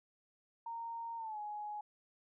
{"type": "tone with pitch glide", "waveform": "sine", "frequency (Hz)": [924, 837.6], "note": ["A#5", "G#5"], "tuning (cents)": [-16, 15], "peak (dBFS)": -40, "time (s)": [0.66, 1.81], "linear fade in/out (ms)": 5, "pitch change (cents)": -169, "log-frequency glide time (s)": [1.17, 1.39], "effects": []}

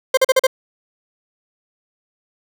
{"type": "tone bursts", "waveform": "40% pulse", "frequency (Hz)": 523.3, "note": "C5", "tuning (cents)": 0, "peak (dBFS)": -9, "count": 5, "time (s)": [0.14, 0.469], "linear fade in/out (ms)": 5, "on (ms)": 33, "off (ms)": 41, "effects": []}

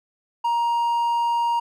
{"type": "tone", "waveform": "triangle", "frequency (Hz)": 940, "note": "A#5", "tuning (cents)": 14, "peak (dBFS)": -17, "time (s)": [0.44, 1.6], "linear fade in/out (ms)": 10, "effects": []}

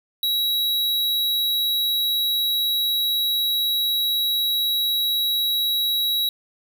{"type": "tone", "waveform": "square", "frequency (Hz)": 3874, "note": "B7", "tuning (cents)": -34, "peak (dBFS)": -20, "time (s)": [0.23, 6.29], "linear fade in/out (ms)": 2, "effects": []}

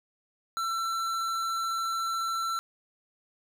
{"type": "tone with tanh clipping", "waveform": "sine", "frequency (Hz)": 1343, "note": "E6", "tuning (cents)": 32, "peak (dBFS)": -30, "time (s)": [0.57, 2.59], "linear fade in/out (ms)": 0, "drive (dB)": 17, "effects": []}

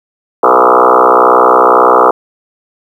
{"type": "tone with frequency modulation", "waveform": "sine", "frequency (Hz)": 844, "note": "G#5", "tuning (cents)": 28, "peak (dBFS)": -3, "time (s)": [0.43, 2.11], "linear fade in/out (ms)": 5, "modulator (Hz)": 61.9, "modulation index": 7.5, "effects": ["7-bit"]}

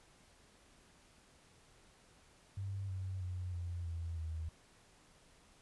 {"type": "tone with pitch steps", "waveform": "sine", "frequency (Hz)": [98, 94.17, 90.49, 86.96, 83.56, 80.29], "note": ["G2", "F#2", "F#2", "F2", "E2", "E2"], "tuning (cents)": [0, 31, -38, -7, 24, -45], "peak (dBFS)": -38, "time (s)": [2.57, 4.49], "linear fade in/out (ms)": 5, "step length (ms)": 320, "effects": ["pink hiss -65 dBFS RMS until 5.61 s", "resampled to 24000 Hz"]}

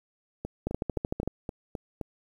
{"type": "two click trains", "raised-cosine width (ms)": 2, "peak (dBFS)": [-20, -15], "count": [7, 9], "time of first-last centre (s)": [[0.45, 2.013], [0.67, 1.276]], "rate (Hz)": [3.84, 13.2], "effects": ["9-bit"]}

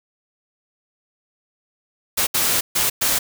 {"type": "noise bursts at uneven times", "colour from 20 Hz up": "white", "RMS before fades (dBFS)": -19, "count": 4, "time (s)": [[2.17, 2.27], [2.34, 2.61], [2.75, 2.9], [3.01, 3.19]], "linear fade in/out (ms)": 10, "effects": []}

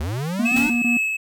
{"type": "linear sweep", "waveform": "square", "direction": "up", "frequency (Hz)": [67.5, 308.6], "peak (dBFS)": -24, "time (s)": [0, 0.7], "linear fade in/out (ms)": 5}
{"type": "tone bursts", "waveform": "triangle", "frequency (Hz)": 238.8, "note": "A#3", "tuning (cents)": 42, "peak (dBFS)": -17, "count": 4, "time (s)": [0.39, 0.973], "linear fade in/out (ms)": 5, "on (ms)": 130, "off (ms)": 21}
{"type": "tone with tremolo", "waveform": "triangle", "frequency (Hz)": 2589, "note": "E7", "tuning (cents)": -32, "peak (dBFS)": -16, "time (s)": [0.45, 1.17], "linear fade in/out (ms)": 10, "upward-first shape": "sine", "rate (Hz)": 2.5, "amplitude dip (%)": 40}
{"type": "noise with exponential decay", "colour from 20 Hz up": "pink", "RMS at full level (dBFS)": -26, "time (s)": [0.56, 0.96], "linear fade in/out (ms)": 5, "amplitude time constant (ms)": 85}
{"effects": []}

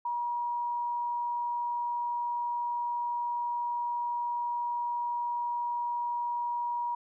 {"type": "tone", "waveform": "sine", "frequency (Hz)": 957, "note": "A#5", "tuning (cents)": 45, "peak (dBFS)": -29, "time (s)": [0.05, 6.95], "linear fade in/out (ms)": 5, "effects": []}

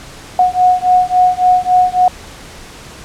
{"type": "beating tone pair", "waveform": "sine", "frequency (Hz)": [728, 731.6], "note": ["F#5", "F#5"], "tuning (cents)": [-28, -20], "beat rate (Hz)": 3.6, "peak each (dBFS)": -11, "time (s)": [0.39, 2.08], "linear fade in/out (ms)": 2, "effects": ["pink hiss -34 dBFS RMS until 3.04 s", "low-pass 9000 Hz 12 dB/octave"]}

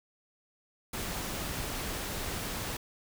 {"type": "noise", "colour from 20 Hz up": "pink", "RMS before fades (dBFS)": -36, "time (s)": [0.93, 2.77], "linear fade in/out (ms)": 5, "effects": []}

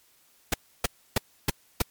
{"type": "noise bursts", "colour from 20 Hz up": "pink", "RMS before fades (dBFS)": -22, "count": 5, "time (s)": [0.52, 1.82], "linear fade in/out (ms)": 5, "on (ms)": 20, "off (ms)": 300, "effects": ["white hiss -62 dBFS RMS until 1.9 s", "MP3 96 kbps"]}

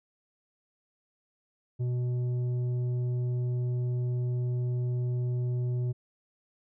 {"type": "tone with tanh clipping", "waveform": "sine", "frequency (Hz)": 123.47, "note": "B2", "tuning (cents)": 0, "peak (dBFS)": -28, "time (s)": [1.79, 5.93], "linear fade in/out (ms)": 20, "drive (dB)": 7, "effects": []}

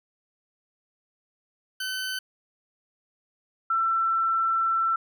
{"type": "tone pair in turn", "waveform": ["20% pulse", "sine"], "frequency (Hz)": [1520, 1340.7], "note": ["F#6", "E6"], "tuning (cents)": [46, 29], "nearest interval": "major second", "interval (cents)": 217, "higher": "first", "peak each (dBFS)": [-24, -21], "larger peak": "second", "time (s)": [[1.8, 2.19], [3.7, 4.96]], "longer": "second", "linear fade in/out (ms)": 5, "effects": []}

